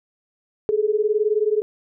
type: beating tone pair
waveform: sine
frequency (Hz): 415.3 / 434.3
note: G#4 / A4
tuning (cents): 0 / -23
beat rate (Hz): 19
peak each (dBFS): -20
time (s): 0.69-1.62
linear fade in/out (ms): 0
effects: none